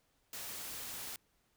white noise, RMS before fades -44 dBFS, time 0.33-1.16 s, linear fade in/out 2 ms, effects pink hiss -75 dBFS RMS until 1.56 s

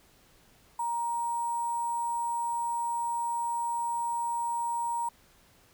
sine tone with sample-and-hold, 940 Hz, A#5, 14 cents sharp, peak -28 dBFS, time 0.79-5.09 s, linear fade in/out 5 ms, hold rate 8820 Hz, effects pink hiss -61 dBFS RMS until 5.73 s

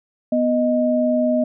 sine tone pair together, 246.9 / 622.1 Hz, B3 / D#5, 0 / 0 cents, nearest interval octave + major third, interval 1600 cents, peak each -18 dBFS, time 0.32-1.44 s, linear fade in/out 5 ms, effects none

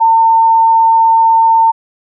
sine tone, 904 Hz, A5, 47 cents sharp, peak -5 dBFS, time 0-1.72 s, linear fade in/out 20 ms, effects none

